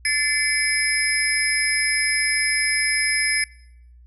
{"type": "tone cluster", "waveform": "sine", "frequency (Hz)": [1743, 2062, 2287, 5120, 10890], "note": ["A6", "C7", "D7", "D#8", "F9"], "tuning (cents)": [-17, -26, -47, 49, -45], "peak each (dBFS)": [-25, -24, -25, -25, -26], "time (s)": [0.05, 3.44], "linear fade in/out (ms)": 2, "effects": ["noise-tail reverb RT60 0.8 s tail -24 dB re dry", "added 60 Hz sine -45 dBFS peak until 4.06 s"]}